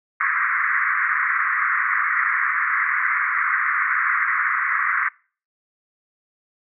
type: band-pass noise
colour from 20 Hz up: white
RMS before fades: -21 dBFS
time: 0.2-5.09 s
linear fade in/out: 10 ms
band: 1100 to 2100 Hz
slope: 96 dB/octave
effects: noise-tail reverb RT60 0.4 s tail -24 dB re dry